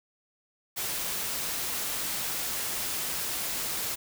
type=noise; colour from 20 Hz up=white; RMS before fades=-32 dBFS; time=0.76-3.96 s; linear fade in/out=20 ms; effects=none